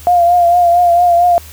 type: tone with vibrato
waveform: sine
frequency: 698.5 Hz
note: F5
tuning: in tune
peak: -6 dBFS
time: 0.07-1.38 s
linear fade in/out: 0 ms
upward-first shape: triangle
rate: 4.4 Hz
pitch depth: 43 cents each way
effects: added 77 Hz sine -34 dBFS peak until 1.52 s + white hiss -37 dBFS RMS until 1.52 s